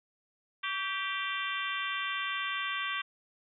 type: harmonic tone with a mistuned harmonic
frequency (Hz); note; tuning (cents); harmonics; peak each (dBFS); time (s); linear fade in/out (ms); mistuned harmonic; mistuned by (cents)
392; G4; 0; 3 / 4 / 5 / 6 / 7 / 8 / 9; -37 / -38 / -39 / -40 / -40 / -41 / -42; 0.63-3.02; 10; 3; -49
effects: none